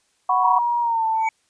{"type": "chord", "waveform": "sine", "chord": "F# suspended fourth", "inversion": "none", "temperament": "just", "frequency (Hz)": [740, 986.7, 1110], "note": ["F#5", "B5", "C#6"], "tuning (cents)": [0, -2, 2], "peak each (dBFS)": -20, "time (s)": [0.29, 0.59], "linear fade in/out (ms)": 5}
{"type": "tone with pitch glide", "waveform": "sine", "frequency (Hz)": [952, 888.2], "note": ["A#5", "A5"], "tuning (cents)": [36, 16], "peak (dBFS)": -18, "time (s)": [0.43, 1.29], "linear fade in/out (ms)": 10, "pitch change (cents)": -120, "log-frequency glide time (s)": [0.81, 1.05]}
{"type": "tone with exponential growth", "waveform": "triangle", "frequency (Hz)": 2262, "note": "C#7", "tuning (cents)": 34, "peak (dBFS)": -20, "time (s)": [1.14, 1.29], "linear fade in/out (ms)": 2, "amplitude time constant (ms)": 31}
{"effects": ["white hiss -65 dBFS RMS until 1.49 s", "resampled to 22050 Hz"]}